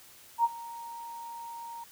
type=tone with ADSR envelope; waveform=sine; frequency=932.3 Hz; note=A#5; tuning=in tune; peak=-19 dBFS; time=0.38-1.84 s; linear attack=61 ms; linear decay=35 ms; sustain=-20 dB; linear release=6 ms; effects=white hiss -54 dBFS RMS until 1.91 s